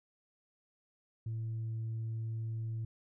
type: tone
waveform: sine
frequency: 112.4 Hz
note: A2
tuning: 37 cents sharp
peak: -33 dBFS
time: 1.26-2.85 s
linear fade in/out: 5 ms
effects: tanh soft clip ceiling -33 dBFS